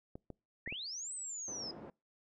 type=clicks; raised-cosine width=2 ms; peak=-32 dBFS; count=4; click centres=0.155 / 0.303 / 0.676 / 0.725 s
type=linear two-way sweep; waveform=sine; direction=up then down; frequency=1760 to 8250 to 5010 Hz; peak=-40 dBFS; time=0.66-1.71 s; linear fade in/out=2 ms; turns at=1.14 s
type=band-pass noise; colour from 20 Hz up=pink; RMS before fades=-50 dBFS; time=1.48-1.9 s; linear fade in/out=2 ms; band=190 to 710 Hz; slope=12 dB/octave
effects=noise-tail reverb RT60 0.3 s tail -26 dB re dry